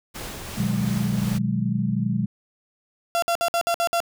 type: noise with tremolo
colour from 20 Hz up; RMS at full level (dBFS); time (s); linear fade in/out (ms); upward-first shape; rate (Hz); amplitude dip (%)
pink; -34; 0.14-1.39; 20; sine; 2.8; 25
type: chord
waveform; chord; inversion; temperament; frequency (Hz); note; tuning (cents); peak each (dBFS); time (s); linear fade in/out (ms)
sine; G# minor seventh; first; equal; 123.47 / 155.56 / 185 / 207.7; B2 / D#3 / F#3 / G#3; 0 / 0 / 0 / 0; -26 / -30 / -26 / -25; 0.57-2.26; 10
type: tone bursts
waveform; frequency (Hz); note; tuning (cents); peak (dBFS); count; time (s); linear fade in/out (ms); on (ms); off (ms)
35% pulse; 684; F5; -36; -18; 7; 3.15-4.003; 0; 73; 57
effects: none